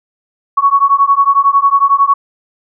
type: beating tone pair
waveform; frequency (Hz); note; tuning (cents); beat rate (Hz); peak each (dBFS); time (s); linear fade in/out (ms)
sine; 1109 / 1120; C#6 / C#6; 0 / +18; 11; -10; 0.57-2.14; 10
effects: none